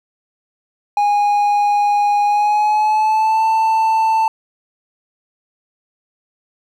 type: tone with pitch glide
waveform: triangle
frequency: 823 to 887.2 Hz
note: G#5 to A5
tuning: -16 to +14 cents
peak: -10 dBFS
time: 0.97-4.28 s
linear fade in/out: 2 ms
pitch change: +130 cents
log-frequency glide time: 2.25-3.45 s
effects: none